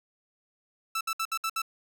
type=tone bursts; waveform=sawtooth; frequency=1322 Hz; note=E6; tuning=5 cents sharp; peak=-24 dBFS; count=6; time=0.95-1.619 s; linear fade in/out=5 ms; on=59 ms; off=63 ms; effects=none